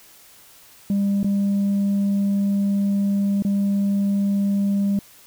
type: tone with dropouts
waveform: sine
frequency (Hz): 199.7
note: G3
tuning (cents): +32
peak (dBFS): -15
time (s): 0.9-4.99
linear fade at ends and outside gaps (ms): 2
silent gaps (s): 1.231-1.244 / 3.423-3.449
effects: tanh soft clip ceiling -16 dBFS + white hiss -49 dBFS RMS until 5.26 s